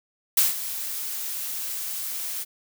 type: noise with ADSR envelope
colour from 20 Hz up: blue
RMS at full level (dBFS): -17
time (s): 0.37-2.45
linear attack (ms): 6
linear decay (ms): 160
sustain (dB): -14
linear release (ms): 29
effects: none